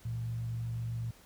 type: tone with frequency modulation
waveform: sine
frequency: 115.7 Hz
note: A#2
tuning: 13 cents flat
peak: -33 dBFS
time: 0.05-1.11 s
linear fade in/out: 5 ms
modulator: 48.2 Hz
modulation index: 0.35
effects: pink hiss -59 dBFS RMS until 1.25 s